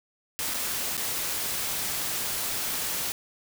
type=noise with dropouts; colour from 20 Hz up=white; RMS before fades=-30 dBFS; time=0.39-3.12 s; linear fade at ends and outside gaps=0 ms; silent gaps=0.538-0.543 / 0.969-0.977 s; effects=none